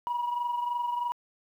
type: tone pair together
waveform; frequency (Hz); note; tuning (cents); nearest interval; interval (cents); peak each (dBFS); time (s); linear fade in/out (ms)
sine; 962 / 985.1; B5 / B5; -46 / -5; unison; 41; -27 / -34; 0.07-1.12; 0
effects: tanh soft clip ceiling -24 dBFS + 10-bit